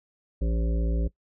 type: harmonic tone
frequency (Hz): 56.5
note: A1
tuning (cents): +47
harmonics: 1 / 3 / 5 / 7 / 9 / 10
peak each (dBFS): -23 / -33 / -37 / -40 / -42 / -43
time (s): 0.41-1.08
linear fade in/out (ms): 10
effects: noise-tail reverb RT60 0.1 s tail -19 dB re dry